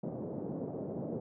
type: band-pass noise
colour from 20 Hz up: pink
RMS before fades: -39 dBFS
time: 0.03-1.2 s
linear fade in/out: 5 ms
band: 140 to 600 Hz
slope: 24 dB/octave
effects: none